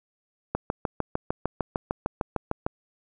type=click train; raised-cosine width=1 ms; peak=-11 dBFS; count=15; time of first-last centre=0.55-2.665 s; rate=6.62 Hz; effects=none